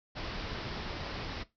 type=low-pass noise; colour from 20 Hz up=pink; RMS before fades=-39 dBFS; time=0.15-1.44 s; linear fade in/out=20 ms; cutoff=5400 Hz; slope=96 dB/octave; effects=noise-tail reverb RT60 0.2 s tail -18 dB re dry